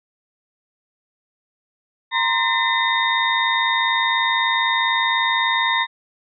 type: tone cluster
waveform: sine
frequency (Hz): 934 / 1034 / 1807 / 2023 / 3691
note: A#5 / C6 / A6 / B6 / A#7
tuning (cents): +3 / -21 / +46 / +41 / -18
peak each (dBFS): -23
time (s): 2.11-5.87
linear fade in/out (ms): 50
effects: none